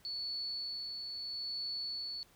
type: tone with tremolo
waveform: sine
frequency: 4434 Hz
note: C#8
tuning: in tune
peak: -36 dBFS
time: 0.05-2.23 s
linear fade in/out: 0 ms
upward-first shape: sine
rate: 0.76 Hz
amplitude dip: 35%
effects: pink hiss -65 dBFS RMS until 2.35 s